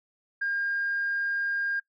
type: tone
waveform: sine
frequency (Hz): 1611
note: G6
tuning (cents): +47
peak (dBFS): -25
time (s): 0.41-1.8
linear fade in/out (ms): 10
effects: noise-tail reverb RT60 0.1 s tail -21 dB re dry + tanh soft clip ceiling -21 dBFS